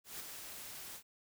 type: noise with ADSR envelope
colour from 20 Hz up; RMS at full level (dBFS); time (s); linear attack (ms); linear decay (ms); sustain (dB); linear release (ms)
white; -43; 0.04-1.03; 160; 6; -5; 77
effects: none